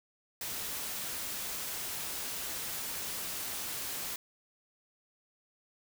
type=noise; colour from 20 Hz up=white; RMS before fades=-38 dBFS; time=0.41-4.16 s; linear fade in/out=2 ms; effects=none